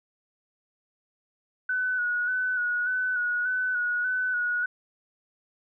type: tone with vibrato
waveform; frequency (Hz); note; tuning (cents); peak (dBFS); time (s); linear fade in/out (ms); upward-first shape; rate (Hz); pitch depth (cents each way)
sine; 1480; F#6; 0; -24; 1.69-4.66; 5; square; 1.7; 29
effects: none